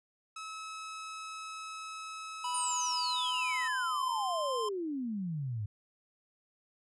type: tone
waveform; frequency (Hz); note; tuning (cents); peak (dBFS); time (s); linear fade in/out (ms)
sawtooth; 1292; E6; -35; -37; 0.36-3.68; 5
type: tone with pitch glide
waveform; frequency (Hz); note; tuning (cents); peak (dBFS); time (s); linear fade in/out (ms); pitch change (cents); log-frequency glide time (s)
square; 985 to 1043.6; B5 to C6; -5 to -5; -34; 2.44-4.69; 5; +100; 3.02-4.3
type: exponential sweep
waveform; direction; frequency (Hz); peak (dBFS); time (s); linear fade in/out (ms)
sine; down; 9397 to 99.4; -33; 2.54-5.66; 5
effects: resampled to 24000 Hz